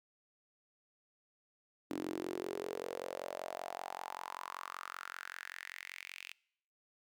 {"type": "tone with high-pass filter sweep", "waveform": "sawtooth", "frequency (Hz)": 45.18, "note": "F#1", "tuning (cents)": -40, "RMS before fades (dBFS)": -44, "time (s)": [1.9, 6.33], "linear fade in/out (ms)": 10, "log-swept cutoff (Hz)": [290, 2600], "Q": 4.8, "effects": ["noise-tail reverb RT60 0.7 s tail -24 dB re dry"]}